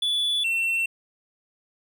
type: tone pair in turn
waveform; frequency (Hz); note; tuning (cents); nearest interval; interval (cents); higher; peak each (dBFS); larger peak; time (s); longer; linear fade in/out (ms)
triangle; 3447 / 2703; A7 / E7; -36 / +43; major third; 421; first; -20; neither; 0.02-0.44 / 0.44-0.86; neither; 5
effects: none